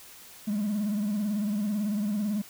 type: tone with vibrato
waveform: triangle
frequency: 207.7 Hz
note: G#3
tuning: in tune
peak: -23 dBFS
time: 0.47-2.42 s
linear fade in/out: 10 ms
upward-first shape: sine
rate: 18 Hz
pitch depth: 83 cents each way
effects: tanh soft clip ceiling -20 dBFS + white hiss -49 dBFS RMS until 2.49 s